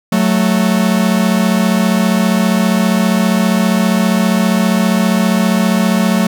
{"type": "tone pair together", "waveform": "45% pulse", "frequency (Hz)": [185, 220], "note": ["F#3", "A3"], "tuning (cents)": [0, 0], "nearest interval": "minor third", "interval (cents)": 300, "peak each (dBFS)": -13, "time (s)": [0.12, 6.27], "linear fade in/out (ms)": 5, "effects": []}